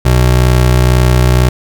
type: tone pair together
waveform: square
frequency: 62.05 / 124.1 Hz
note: B1 / B2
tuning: +9 / +9 cents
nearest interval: octave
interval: 1200 cents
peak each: -10 dBFS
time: 0.05-1.49 s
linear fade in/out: 5 ms
effects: none